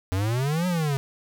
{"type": "exponential two-way sweep", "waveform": "square", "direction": "up then down", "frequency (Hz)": [90, 185, 133.8], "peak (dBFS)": -23, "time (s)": [0.12, 0.97], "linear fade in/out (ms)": 0, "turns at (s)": 0.67, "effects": []}